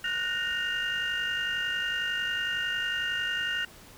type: tone cluster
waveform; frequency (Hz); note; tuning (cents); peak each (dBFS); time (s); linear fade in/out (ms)
sine; 1447 / 1498 / 1851 / 2816; F#6 / F#6 / A#6 / F7; -39 / +21 / -13 / +14; -33 / -33 / -31 / -31; 0.04-3.65; 5
effects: tanh soft clip ceiling -22 dBFS + pink hiss -51 dBFS RMS until 3.97 s

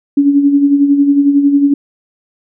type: tone with tremolo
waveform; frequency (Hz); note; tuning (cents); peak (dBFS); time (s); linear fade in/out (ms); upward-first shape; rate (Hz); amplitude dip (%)
sine; 283.1; C#4; +37; -4; 0.17-1.74; 5; sine; 11; 55
effects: none

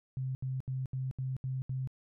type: tone bursts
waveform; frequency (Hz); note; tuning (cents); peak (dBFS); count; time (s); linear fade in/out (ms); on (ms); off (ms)
sine; 130.81; C3; 0; -32; 7; 0.17-1.874; 0; 180; 74
effects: none

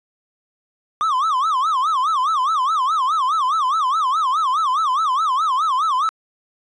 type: tone with vibrato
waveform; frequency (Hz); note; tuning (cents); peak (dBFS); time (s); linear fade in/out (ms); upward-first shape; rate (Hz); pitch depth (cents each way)
triangle; 1153; D6; -32; -14; 1.01-6.09; 0; sine; 4.8; 240
effects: resampled to 22050 Hz

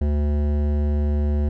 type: tone with hard clipping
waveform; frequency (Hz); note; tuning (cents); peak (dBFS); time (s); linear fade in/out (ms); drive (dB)
triangle; 73.42; D2; 0; -20; 0.01-1.49; 5; 18
effects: none

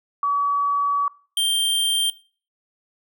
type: tone pair in turn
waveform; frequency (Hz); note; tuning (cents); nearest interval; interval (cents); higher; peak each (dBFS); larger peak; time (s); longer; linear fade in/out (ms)
sine / square; 1139 / 3166; C#6 / G7; +47 / +17; octave + tritone; 1770; second; -18; neither; 0.23-1.08 / 1.37-2.1; first; 2
effects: noise-tail reverb RT60 0.4 s tail -20 dB re dry

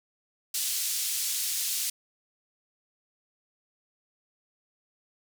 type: band-pass noise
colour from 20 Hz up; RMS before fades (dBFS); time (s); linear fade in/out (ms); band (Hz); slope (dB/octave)
white; -30; 0.54-1.9; 5; 3800 to 12000; 12
effects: none

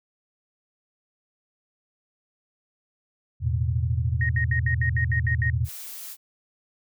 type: chord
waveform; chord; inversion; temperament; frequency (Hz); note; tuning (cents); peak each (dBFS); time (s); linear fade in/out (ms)
sine; E suspended fourth; none; equal; 82.41 / 110 / 123.47; E2 / A2 / B2; 0 / 0 / 0; -25 / -27 / -26; 3.4-5.69; 50
type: tone bursts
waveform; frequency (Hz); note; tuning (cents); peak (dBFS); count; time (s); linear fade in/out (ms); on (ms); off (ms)
sine; 1864; A#6; -1; -24; 9; 4.21-5.499; 2; 81; 70
type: noise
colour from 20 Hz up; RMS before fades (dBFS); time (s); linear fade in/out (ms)
blue; -38; 5.64-6.17; 50
effects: none

